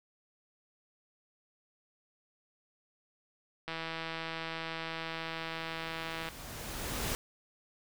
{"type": "click train", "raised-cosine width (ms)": 0.3, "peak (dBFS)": -22, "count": 426, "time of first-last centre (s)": [3.68, 6.287], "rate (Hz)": 163}
{"type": "noise with exponential growth", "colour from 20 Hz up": "pink", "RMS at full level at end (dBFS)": -33, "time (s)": [4.89, 7.15], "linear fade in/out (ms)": 0, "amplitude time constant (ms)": 490}
{"effects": []}